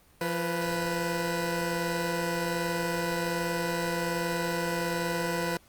15% pulse tone pair together, 171.72 / 493.9 Hz, F3 / B4, -29 / 0 cents, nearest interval octave + tritone, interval 1829 cents, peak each -24 / -25 dBFS, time 0.21-5.57 s, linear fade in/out 2 ms, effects pink hiss -60 dBFS RMS until 5.68 s + Opus 32 kbps

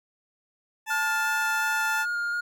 20% pulse tone, 877 Hz, A5, 6 cents flat, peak -22 dBFS, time 0.86-2.06 s, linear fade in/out 50 ms
triangle tone with vibrato, 1420 Hz, F6, 28 cents sharp, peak -24 dBFS, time 0.9-2.41 s, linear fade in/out 10 ms, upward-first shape square, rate 2.8 Hz, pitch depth 9 cents each way
effects none

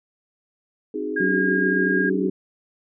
sine chord, Ab dominant seventh, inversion first, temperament equal, 261.6 / 311.1 / 370 / 415.3 Hz, C4 / Eb4 / Gb4 / Ab4, 0 / 0 / 0 / 0 cents, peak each -33 / -29 / -34 / -28 dBFS, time 0.94-2.29 s, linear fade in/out 5 ms
sine tone, 1626 Hz, G#6, 37 cents flat, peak -21 dBFS, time 1.16-2.1 s, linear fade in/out 10 ms
harmonic tone, 94.2 Hz, F#2, 32 cents sharp, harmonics 2 / 3 / 4, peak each -25 / -25 / -25 dBFS, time 1.2-2.3 s, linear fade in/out 5 ms
effects none

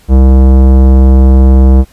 sine tone with tanh clipping, 65.6 Hz, C2, 5 cents sharp, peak -3 dBFS, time 0.08-1.85 s, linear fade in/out 50 ms, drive 18 dB, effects pink hiss -44 dBFS RMS until 1.92 s + resampled to 32000 Hz

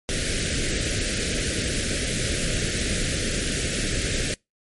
pink band-stop noise, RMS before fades -25 dBFS, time 0.09-4.34 s, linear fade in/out 0 ms, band 600 to 1500 Hz, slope 48 dB/octave, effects noise-tail reverb RT60 0.2 s tail -26 dB re dry + MP3 48 kbps

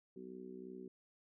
harmonic tone, 62.8 Hz, B1, 30 cents sharp, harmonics 3 / 4 / 5 / 6 / 7, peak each -54 / -53 / -58 / -50 / -63 dBFS, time 0.16-0.88 s, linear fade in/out 5 ms, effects none

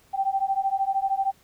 sine beating tone pair, 773 / 786 Hz, G5 / G5, -24 / +4 cents, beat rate 13 Hz, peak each -25 dBFS, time 0.13-1.32 s, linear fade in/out 20 ms, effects pink hiss -59 dBFS RMS until 1.43 s

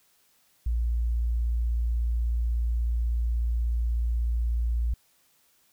sine tone, 58.2 Hz, A#1, 2 cents flat, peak -23 dBFS, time 0.66-4.94 s, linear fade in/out 5 ms, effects white hiss -65 dBFS RMS until 5.72 s

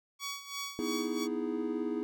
10% pulse tone with tremolo, 1127 Hz, C#6, 28 cents sharp, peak -27 dBFS, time 0.19-1.28 s, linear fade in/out 50 ms, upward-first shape sine, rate 3 Hz, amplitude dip 75%
triangle chord, E major seventh, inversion second, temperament equal, 246.9 / 311.1 / 329.6 / 415.3 Hz, B3 / D#4 / E4 / G#4, 0 / 0 / 0 / 0 cents, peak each -35 dBFS, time 0.79-2.03 s, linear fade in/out 0 ms
effects none

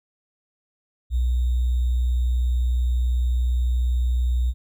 sine tone with sample-and-hold, 61.4 Hz, B1, 9 cents flat, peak -18 dBFS, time 1.1-4.54 s, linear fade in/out 50 ms, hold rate 3675 Hz, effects none

